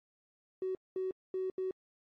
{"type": "tone bursts at uneven times", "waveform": "triangle", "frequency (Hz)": 375, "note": "F#4", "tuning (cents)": 23, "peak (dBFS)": -29, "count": 4, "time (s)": [[0.62, 0.75], [0.96, 1.11], [1.34, 1.5], [1.58, 1.71]], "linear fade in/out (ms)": 2, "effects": ["tanh soft clip ceiling -30 dBFS", "AAC 48 kbps"]}